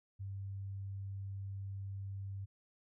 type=tone; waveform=sine; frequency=98 Hz; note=G2; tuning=in tune; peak=-40 dBFS; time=0.19-2.46 s; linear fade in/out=20 ms; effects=none